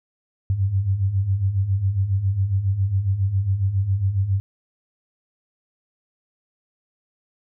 sine beating tone pair, 92.3 / 99.6 Hz, F#2 / G2, -4 / +28 cents, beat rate 7.3 Hz, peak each -25 / -19 dBFS, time 0.5-4.4 s, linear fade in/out 0 ms, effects none

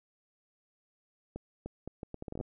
accelerating click train, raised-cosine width 2 ms, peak -26 dBFS, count 13, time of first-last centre 1.36-2.411 s, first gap 300 ms, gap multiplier 0.72, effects none

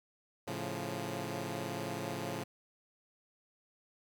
10% pulse chord, A augmented, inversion none, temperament equal, 110 / 138.59 / 174.61 Hz, A2 / C#3 / E#3, 0 / 0 / 0 cents, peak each -33 dBFS, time 0.47-2.44 s, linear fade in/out 10 ms, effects 11-bit

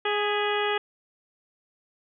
harmonic tone with a mistuned harmonic, 415.3 Hz, G#4, in tune, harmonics 1 / 2 / 3 / 4 / 5 / 6 / 7 / 8, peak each -27 / -30 / -32 / -33 / -34 / -35 / -35 / -36 dBFS, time 0.05-0.78 s, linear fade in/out 5 ms, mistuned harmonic 5, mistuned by -66 cents, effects none

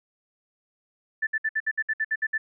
sine tone bursts, 1760 Hz, A6, in tune, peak -22 dBFS, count 11, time 1.22-2.38 s, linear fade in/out 10 ms, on 50 ms, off 61 ms, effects none

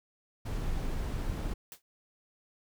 brown noise, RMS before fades -33 dBFS, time 0.45-1.54 s, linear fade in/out 10 ms
white noise with exponential decay, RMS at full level -41 dBFS, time 1.72-1.82 s, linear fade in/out 1 ms, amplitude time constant 20 ms
effects none

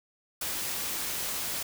white noise, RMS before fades -33 dBFS, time 0.41-1.63 s, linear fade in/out 5 ms, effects none

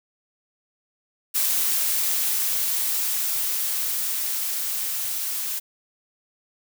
blue noise with level ramp, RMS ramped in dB -22 to -28 dBFS, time 1.34-5.6 s, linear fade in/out 20 ms, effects none

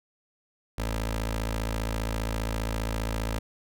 15% pulse tone with notch filter, 55 Hz, A1, in tune, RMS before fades -30 dBFS, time 0.78-3.39 s, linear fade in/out 5 ms, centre 150 Hz, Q 0.97, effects none

